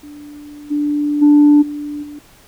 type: tone with level steps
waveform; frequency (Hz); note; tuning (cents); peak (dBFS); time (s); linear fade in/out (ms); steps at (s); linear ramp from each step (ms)
sine; 293.7; D4; 0; -32 / -14 / -4 / -22 / -29; 0.03-2.19; 5; 0.7 / 1.21 / 1.61 / 2.02; 20
effects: tanh soft clip ceiling -3 dBFS + pink hiss -47 dBFS RMS until 2.47 s